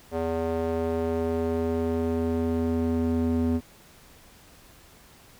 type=tone with band-pass filter sweep; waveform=square; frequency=82.3 Hz; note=E2; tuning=2 cents flat; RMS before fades=-26 dBFS; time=0.11-3.61 s; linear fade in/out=50 ms; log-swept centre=530 to 260 Hz; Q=1.8; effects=pink hiss -53 dBFS RMS until 5.39 s